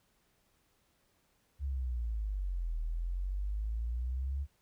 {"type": "exponential two-way sweep", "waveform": "sine", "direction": "down then up", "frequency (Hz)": [71.3, 39.48, 71.3], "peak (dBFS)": -32, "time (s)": [1.59, 4.47], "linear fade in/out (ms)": 50, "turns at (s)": 2.8, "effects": ["pink hiss -73 dBFS RMS until 4.61 s"]}